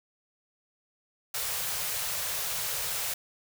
white band-stop noise, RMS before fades -32 dBFS, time 1.34-3.14 s, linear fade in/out 5 ms, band 170 to 420 Hz, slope 48 dB/octave, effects none

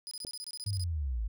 30% pulse tone bursts, 4978 Hz, D#8, in tune, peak -36 dBFS, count 12, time 0.07-0.838 s, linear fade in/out 0 ms, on 42 ms, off 24 ms
click, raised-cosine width 2 ms, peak -28 dBFS, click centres 0.249 s
sine linear sweep, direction down, 105.6 to 49 Hz, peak -30 dBFS, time 0.66-1.28 s, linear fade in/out 10 ms
effects none

